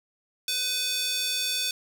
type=tone with high-pass filter; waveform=square; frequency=502 Hz; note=B4; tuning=28 cents sharp; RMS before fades=-28 dBFS; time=0.48-1.71 s; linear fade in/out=2 ms; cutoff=3700 Hz; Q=1.9; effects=none